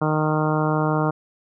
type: harmonic tone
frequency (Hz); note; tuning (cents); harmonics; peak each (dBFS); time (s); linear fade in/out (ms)
154.2; D#3; -15; 1 / 2 / 3 / 4 / 5 / 6 / 7 / 8 / 9; -22 / -25 / -27 / -28 / -29 / -30 / -30 / -31 / -32; 0.01-1.11; 10
effects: none